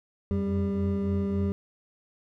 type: tone cluster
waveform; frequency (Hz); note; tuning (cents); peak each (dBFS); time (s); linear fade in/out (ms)
triangle; 87.6 / 91.2 / 196.3 / 399.8; F2 / F#2 / G3 / G4; +6 / -24 / +3 / +34; -30 / -31 / -25 / -31; 0.31-1.52; 0
effects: none